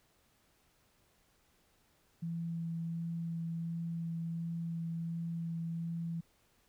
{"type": "tone with vibrato", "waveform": "sine", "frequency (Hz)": 166.7, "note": "E3", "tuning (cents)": 20, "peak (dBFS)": -35, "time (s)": [2.22, 6.21], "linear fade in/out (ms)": 10, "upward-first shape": "sine", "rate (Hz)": 1.4, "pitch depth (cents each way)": 9, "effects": ["pink hiss -71 dBFS RMS until 6.68 s"]}